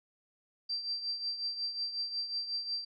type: tone with tremolo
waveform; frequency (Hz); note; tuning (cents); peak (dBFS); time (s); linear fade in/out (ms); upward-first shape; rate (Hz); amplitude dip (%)
sine; 4700; D8; +1; -30; 0.69-2.85; 10; triangle; 5.5; 70
effects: MP3 64 kbps